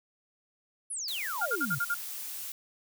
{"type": "exponential sweep", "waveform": "sine", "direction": "down", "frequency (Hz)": [11175, 120], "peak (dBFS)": -33, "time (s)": [0.9, 1.79], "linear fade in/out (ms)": 10}
{"type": "noise", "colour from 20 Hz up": "blue", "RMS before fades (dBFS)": -39, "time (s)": [1.08, 2.52], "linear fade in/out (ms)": 2}
{"type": "tone bursts", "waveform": "sine", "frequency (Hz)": 1412, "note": "F6", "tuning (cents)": 19, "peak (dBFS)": -26, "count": 6, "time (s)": [1.41, 1.946], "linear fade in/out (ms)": 10, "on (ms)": 51, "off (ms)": 46}
{"effects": []}